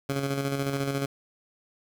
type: tone with tremolo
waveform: 15% pulse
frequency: 138.59 Hz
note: C#3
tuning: in tune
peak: -19 dBFS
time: 0.09-1.06 s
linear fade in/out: 5 ms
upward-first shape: square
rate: 14 Hz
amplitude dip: 40%
effects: 10-bit